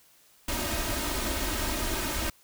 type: noise with comb filter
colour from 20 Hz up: pink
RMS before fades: -30 dBFS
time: 0.48-2.3 s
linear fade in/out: 5 ms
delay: 3.2 ms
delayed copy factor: +0.7
effects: white hiss -60 dBFS RMS until 2.43 s